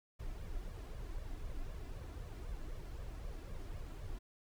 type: noise with flanger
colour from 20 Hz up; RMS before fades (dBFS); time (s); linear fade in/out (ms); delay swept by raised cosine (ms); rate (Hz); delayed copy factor
brown; -44; 0.19-4.19; 10; 1.7 to 3; 3.9; +0.6
effects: none